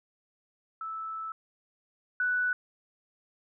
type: tone pair in turn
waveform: sine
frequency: 1313 / 1484 Hz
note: E6 / F#6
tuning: -7 / +5 cents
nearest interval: major second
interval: 212 cents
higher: second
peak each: -34 / -25 dBFS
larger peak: second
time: 0.81-1.32 / 2.2-2.53 s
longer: first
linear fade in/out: 2 ms
effects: none